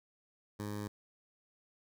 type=tone with notch filter; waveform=15% pulse; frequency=103.83 Hz; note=G#2; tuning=in tune; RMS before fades=-40 dBFS; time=0.59-0.88 s; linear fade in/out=10 ms; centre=2700 Hz; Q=1.8; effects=none